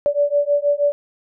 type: beating tone pair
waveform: sine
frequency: 575 / 581.3 Hz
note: D5 / D5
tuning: -37 / -18 cents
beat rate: 6.3 Hz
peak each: -18 dBFS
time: 0.06-0.92 s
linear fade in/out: 0 ms
effects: none